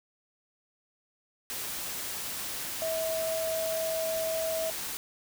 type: tone in noise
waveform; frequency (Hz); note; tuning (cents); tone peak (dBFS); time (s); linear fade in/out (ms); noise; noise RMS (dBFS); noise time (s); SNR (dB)
sine; 647; E5; -32; -29; 2.82-4.7; 0; white; -36; 1.5-4.97; +4
effects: none